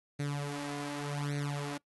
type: tone with flanger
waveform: sawtooth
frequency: 144.2 Hz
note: D3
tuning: 31 cents flat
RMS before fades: -36 dBFS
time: 0.19-1.78 s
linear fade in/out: 10 ms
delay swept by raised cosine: 0.48 to 4.08 ms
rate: 0.86 Hz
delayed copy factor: +0.7
effects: noise-tail reverb RT60 0.1 s tail -22 dB re dry + AAC 32 kbps